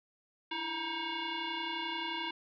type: tone with frequency modulation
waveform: sine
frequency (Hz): 932.3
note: A#5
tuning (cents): 0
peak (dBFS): -34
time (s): 0.51-2.31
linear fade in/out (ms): 5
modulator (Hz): 632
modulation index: 4.1
effects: none